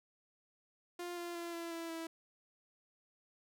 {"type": "tone with pitch steps", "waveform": "sawtooth", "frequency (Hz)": [350.7, 346.1, 341.5, 337, 332.5, 328.2], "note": ["F4", "F4", "F4", "E4", "E4", "E4"], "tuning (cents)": [7, -16, -39, 38, 15, -8], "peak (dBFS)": -37, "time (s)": [0.99, 2.07], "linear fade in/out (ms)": 5, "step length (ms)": 180, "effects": []}